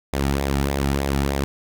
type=tone with flanger; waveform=sawtooth; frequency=69.3 Hz; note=C#2; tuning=in tune; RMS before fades=-22 dBFS; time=0.13-1.44 s; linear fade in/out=0 ms; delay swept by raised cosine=0.67 to 1.97 ms; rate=3.3 Hz; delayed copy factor=-0.55; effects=none